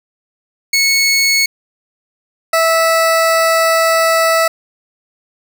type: tone pair in turn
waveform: 20% pulse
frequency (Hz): 2202 / 654.7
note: C#7 / E5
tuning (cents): -12 / -12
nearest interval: octave + major sixth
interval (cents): 2100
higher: first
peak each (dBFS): -5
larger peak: neither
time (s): 0.73-1.46 / 2.53-4.48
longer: second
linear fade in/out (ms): 5
effects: none